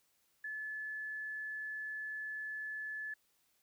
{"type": "tone", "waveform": "sine", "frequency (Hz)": 1726, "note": "A6", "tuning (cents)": -34, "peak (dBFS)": -39, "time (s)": [0.44, 3.14], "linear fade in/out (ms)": 5, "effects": ["white hiss -75 dBFS RMS until 3.62 s"]}